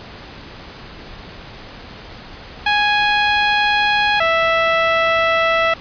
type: tone pair in turn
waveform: 15% pulse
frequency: 830.6 / 659.2 Hz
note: G#5 / E5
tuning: 0 / 0 cents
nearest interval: major third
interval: 400 cents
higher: first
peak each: -7 dBFS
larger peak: neither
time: 2.66-4.2 / 4.2-5.74 s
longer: neither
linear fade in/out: 5 ms
effects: pink hiss -36 dBFS RMS until 5.8 s + resampled to 11025 Hz